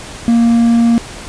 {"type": "tone", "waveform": "triangle", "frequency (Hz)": 233.1, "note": "A#3", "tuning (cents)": 0, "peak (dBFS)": -5, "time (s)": [0.28, 0.98], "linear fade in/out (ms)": 0, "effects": ["pink hiss -30 dBFS RMS until 1.28 s", "resampled to 22050 Hz"]}